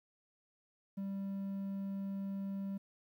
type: tone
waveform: triangle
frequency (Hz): 196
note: G3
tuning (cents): 0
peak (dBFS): -35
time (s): 0.97-2.78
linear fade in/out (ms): 10
effects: 12-bit